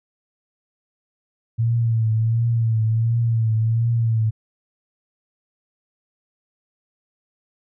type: tone with vibrato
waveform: sine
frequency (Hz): 113.7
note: A#2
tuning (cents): -43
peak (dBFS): -16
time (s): 1.58-4.31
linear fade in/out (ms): 20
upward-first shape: triangle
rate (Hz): 1.4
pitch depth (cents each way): 61
effects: none